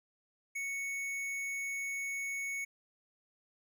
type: tone with tanh clipping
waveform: triangle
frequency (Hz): 2217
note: C#7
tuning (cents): 0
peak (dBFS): -37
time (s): 0.55-2.65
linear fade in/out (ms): 10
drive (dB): 18
effects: none